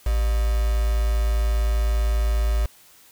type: tone with quantisation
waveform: sine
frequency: 55 Hz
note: A1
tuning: in tune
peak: -18 dBFS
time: 0.06-2.66 s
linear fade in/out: 5 ms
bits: 5
effects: white hiss -52 dBFS RMS until 3.11 s